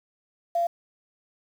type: tone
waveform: sine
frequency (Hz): 686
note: F5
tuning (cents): -31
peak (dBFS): -21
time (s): 0.55-0.67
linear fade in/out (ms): 5
effects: 8-bit